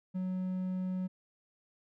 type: tone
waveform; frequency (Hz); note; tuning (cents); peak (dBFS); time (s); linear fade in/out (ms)
triangle; 185; F#3; 0; -30; 0.14-1.08; 20
effects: none